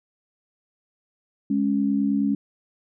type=tone pair together; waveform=sine; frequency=207.7 / 277.2 Hz; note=G#3 / C#4; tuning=0 / 0 cents; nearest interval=perfect fourth; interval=500 cents; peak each=-22 dBFS; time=1.5-2.35 s; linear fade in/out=5 ms; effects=none